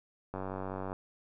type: click train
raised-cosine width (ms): 1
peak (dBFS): -24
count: 57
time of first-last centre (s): 0.34-0.929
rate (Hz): 95
effects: none